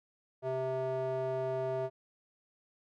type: tone with band-pass filter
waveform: square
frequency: 130.81 Hz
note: C3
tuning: in tune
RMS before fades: -34 dBFS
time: 0.42-1.9 s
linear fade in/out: 50 ms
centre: 560 Hz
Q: 5.3
effects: none